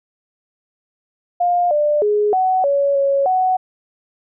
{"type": "tone with pitch steps", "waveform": "sine", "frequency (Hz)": [706, 594, 417.2, 748, 562, 554, 744], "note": ["F5", "D5", "G#4", "F#5", "C#5", "C#5", "F#5"], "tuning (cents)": [19, 20, 8, 19, 24, -1, 9], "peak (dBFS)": -13, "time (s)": [1.4, 3.57], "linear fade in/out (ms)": 10, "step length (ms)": 310, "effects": []}